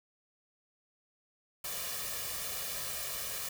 white noise with comb filter, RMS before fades -38 dBFS, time 1.64-3.49 s, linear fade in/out 5 ms, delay 1.7 ms, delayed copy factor +0.65, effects none

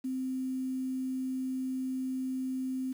sine tone with quantisation, 260 Hz, C4, 11 cents flat, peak -31 dBFS, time 0.04-2.93 s, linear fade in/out 10 ms, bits 9, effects none

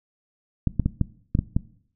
clicks, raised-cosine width 5 ms, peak -8 dBFS, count 7, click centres 0.673 / 0.797 / 0.86 / 1.013 / 1.351 / 1.39 / 1.565 s, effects noise-tail reverb RT60 0.6 s tail -19 dB re dry

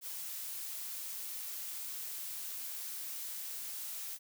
blue noise, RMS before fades -42 dBFS, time 0.01-4.19 s, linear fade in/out 50 ms, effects none

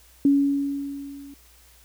sine tone with level ramp, 280.6 Hz, C#4, 21 cents sharp, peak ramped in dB -13 to -40 dBFS, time 0.25-1.34 s, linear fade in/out 2 ms, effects added 60 Hz sine -55 dBFS peak until 1.84 s + white hiss -55 dBFS RMS until 1.84 s

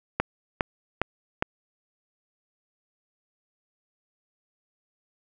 click train, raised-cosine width 0.5 ms, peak -7 dBFS, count 4, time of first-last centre 0.2-1.424 s, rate 2.45 Hz, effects none

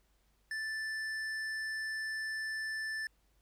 sine tone with hard clipping, 1760 Hz, A6, in tune, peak -37 dBFS, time 0.51-3.07 s, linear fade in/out 2 ms, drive 9 dB, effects added 50 Hz sine -70 dBFS peak until 3.41 s + pink hiss -75 dBFS RMS until 3.41 s

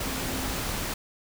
sine tone in noise, 261.6 Hz, C4, in tune, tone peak -37 dBFS, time 0.04-0.55 s, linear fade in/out 5 ms, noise pink, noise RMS -31 dBFS, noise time 0-0.94 s, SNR -9 dB, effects none

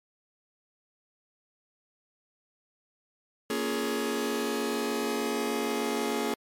sawtooth chord, Bb minor seventh, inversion none, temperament just, 233.1 / 279.7 / 349.6 / 419.5 Hz, Bb3 / Db4 / F4 / Ab4, 0 / +16 / +2 / +17 cents, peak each -29 / -30 / -32 / -27 dBFS, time 3.5-6.34 s, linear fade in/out 2 ms, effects MP3 64 kbps

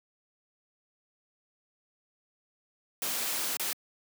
white noise with dropouts, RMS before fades -32 dBFS, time 3.02-3.73 s, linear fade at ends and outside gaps 2 ms, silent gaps 3.569-3.596 s, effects high-pass 200 Hz 12 dB/octave

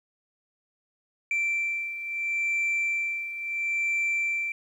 sine beating tone pair, 2344 / 2344.74 Hz, D7 / D7, -4 / -3 cents, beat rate 0.74 Hz, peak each -30 / -25 dBFS, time 1.31-4.52 s, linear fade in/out 2 ms, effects tanh soft clip ceiling -22 dBFS + 10-bit

